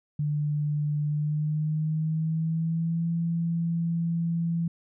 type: tone with pitch glide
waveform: sine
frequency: 148.5 to 167.65 Hz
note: D3 to E3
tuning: +20 to +30 cents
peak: -24 dBFS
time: 0.19-4.68 s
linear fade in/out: 5 ms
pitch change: +210 cents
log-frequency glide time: 1.06-3.09 s
effects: none